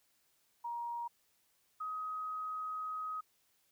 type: tone pair in turn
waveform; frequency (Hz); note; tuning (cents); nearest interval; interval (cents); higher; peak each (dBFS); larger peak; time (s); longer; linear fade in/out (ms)
sine; 945 / 1261.5; A#5 / D#6; +23 / +23; perfect fourth; 500; second; -37 / -37; neither; 0.64-1.08 / 1.8-3.21; second; 10
effects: white hiss -74 dBFS RMS until 3.71 s